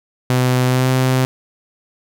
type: tone with pitch glide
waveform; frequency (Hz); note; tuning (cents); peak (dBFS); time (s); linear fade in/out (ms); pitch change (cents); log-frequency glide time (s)
sawtooth; 126.7 to 129.44; B2 to C3; +45 to -18; -9; 0.3-1.25; 0; +37; 0.66-0.88
effects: none